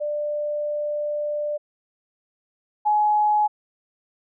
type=tone pair in turn; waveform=sine; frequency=593 / 842.6 Hz; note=D5 / G#5; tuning=+17 / +25 cents; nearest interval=tritone; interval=608 cents; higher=second; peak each=-23 / -16 dBFS; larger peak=second; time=0-1.58 / 2.85-3.48 s; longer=first; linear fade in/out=20 ms; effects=none